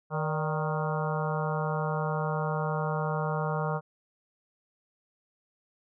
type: harmonic tone with a mistuned harmonic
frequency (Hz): 155.56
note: D#3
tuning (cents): 0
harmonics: 1 / 3 / 4 / 5 / 6 / 7 / 8 / 9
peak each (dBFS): -30 / -35 / -36 / -37 / -38 / -38 / -39 / -40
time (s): 0.1-3.81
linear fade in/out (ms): 50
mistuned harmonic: 4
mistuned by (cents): -73
effects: none